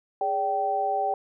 sine tone cluster, 413.8 / 578 / 775 Hz, G#4 / D5 / G5, -6 / -28 / -20 cents, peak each -32 / -31 / -24 dBFS, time 0.21-1.14 s, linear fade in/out 2 ms, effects none

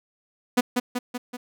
sawtooth tone with echo, 246.9 Hz, B3, in tune, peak -12 dBFS, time 0.57-0.61 s, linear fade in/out 10 ms, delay 190 ms, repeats 4, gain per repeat -4 dB, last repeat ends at 1.37 s, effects none

